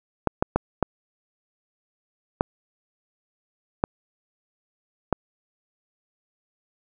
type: clicks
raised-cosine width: 1 ms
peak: -5 dBFS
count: 7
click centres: 0.273 / 0.425 / 0.56 / 0.827 / 2.409 / 3.839 / 5.127 s
effects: none